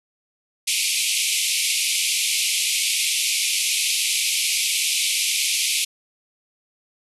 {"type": "band-pass noise", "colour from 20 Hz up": "pink", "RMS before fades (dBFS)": -22, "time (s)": [0.67, 5.85], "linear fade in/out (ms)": 10, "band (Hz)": [2200, 12000], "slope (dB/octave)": 96, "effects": []}